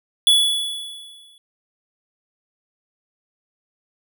square tone with exponential decay, 3414 Hz, G#7, 47 cents sharp, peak -10 dBFS, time 0.27-1.38 s, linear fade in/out 1 ms, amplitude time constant 240 ms, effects none

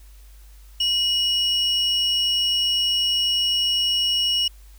triangle tone pair together, 2907 / 5469 Hz, F#7 / F8, -31 / -37 cents, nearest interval major seventh, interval 1094 cents, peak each -18 / -24 dBFS, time 0.8-4.48 s, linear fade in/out 5 ms, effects added 50 Hz sine -43 dBFS peak until 4.78 s + white hiss -56 dBFS RMS until 4.78 s

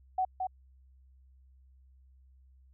sine tone with echo, 749 Hz, F#5, 21 cents sharp, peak -26 dBFS, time 0.18-0.25 s, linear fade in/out 5 ms, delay 220 ms, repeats 1, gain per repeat -4 dB, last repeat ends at 0.47 s, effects added 65 Hz sine -57 dBFS peak until 2.73 s

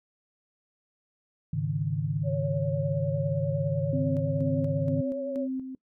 sine chord, Ab suspended fourth, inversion none, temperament just, 103.83 / 138.43 / 155.74 Hz, Ab2 / Db3 / Eb3, 0 / -2 / +2 cents, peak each -33 / -30 / -29 dBFS, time 1.53-5.01 s, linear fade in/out 5 ms
sine tone with vibrato, 556 Hz, C#5, 5 cents sharp, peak -30 dBFS, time 2.23-5.48 s, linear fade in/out 50 ms, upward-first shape sine, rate 9.9 Hz, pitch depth 33 cents each way
sine tone with tremolo, 261.6 Hz, C4, in tune, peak -28 dBFS, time 3.93-5.75 s, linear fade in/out 2 ms, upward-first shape square, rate 2.1 Hz, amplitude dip 55%
effects noise-tail reverb RT60 0.1 s tail -22 dB re dry

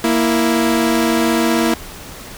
sawtooth tone pair together, 233.4 / 329.6 Hz, A#3 / E4, +2 / 0 cents, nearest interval tritone, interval 598 cents, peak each -12 dBFS, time 0.04-1.74 s, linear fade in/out 2 ms, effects pink hiss -34 dBFS RMS until 2.37 s

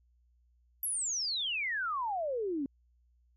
sine exponential sweep, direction down, 11840 to 263.1 Hz, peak -31 dBFS, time 0.83-2.66 s, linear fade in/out 2 ms, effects added 60 Hz sine -65 dBFS peak until 3.36 s

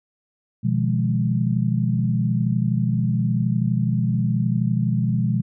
sine chord, F half-diminished seventh, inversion second, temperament equal, 123.47 / 155.56 / 174.61 / 207.7 Hz, Cb3 / Eb3 / F3 / Ab3, 0 / 0 / 0 / 0 cents, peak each -21 / -27 / -24 / -24 dBFS, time 0.63-5.42 s, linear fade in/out 20 ms, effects none

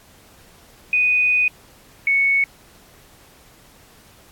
sine tone pair in turn, 2486 / 2215 Hz, D#7 / C#7, -2 / -2 cents, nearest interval major second, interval 200 cents, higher first, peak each -14 dBFS, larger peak neither, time 0.93-1.48 / 2.07-2.44 s, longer first, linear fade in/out 2 ms, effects pink hiss -50 dBFS RMS until 4.31 s + AAC 64 kbps

